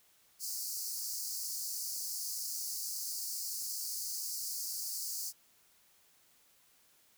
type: high-pass noise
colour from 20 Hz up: pink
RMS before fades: -39 dBFS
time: 0.39-5.33 s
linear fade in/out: 50 ms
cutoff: 4500 Hz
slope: 96 dB/octave
effects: white hiss -67 dBFS RMS until 7.17 s